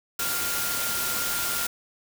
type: tone in noise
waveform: sine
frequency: 1400 Hz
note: F6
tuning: 4 cents sharp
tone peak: -33 dBFS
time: 0.19-1.67 s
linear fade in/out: 5 ms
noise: white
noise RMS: -28 dBFS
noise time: 0.19-1.67 s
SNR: -8 dB
effects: none